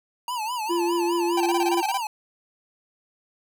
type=tone with vibrato; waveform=square; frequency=925 Hz; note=A#5; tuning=14 cents flat; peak=-27 dBFS; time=0.28-2.07 s; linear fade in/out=2 ms; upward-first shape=sine; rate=4.9 Hz; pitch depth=150 cents each way
type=tone; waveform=triangle; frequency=345.2 Hz; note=F4; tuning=20 cents flat; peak=-20 dBFS; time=0.69-1.82 s; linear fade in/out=20 ms
type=tone bursts; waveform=45% pulse; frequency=784 Hz; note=G5; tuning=in tune; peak=-23 dBFS; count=11; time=1.37-1.976 s; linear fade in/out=5 ms; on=36 ms; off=21 ms
effects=none